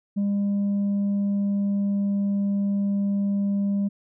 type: tone with pitch glide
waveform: sine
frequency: 201.4 to 200.1 Hz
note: G3 to G3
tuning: +47 to +36 cents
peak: -18 dBFS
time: 0.16-3.89 s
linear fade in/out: 20 ms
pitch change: -11 cents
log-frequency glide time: 0.36-2.42 s
effects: tanh soft clip ceiling -20 dBFS